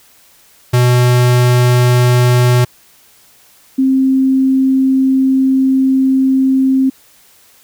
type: tone pair in turn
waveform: square / sine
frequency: 123.47 / 264.8 Hz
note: B2 / C4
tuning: 0 / +21 cents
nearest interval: octave + minor second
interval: 1321 cents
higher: second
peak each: -8 dBFS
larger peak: neither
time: 0.73-2.65 / 3.78-6.9 s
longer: second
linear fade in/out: 10 ms
effects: white hiss -47 dBFS RMS until 7.63 s